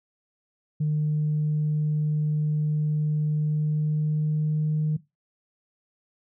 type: tone with pitch glide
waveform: sine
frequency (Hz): 151.6 to 153.63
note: D#3 to D#3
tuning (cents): -45 to -22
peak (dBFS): -20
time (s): 0.8-4.97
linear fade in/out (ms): 10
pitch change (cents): +23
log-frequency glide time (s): 3.34-4.78
effects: noise-tail reverb RT60 0.2 s tail -17 dB re dry + tanh soft clip ceiling -18 dBFS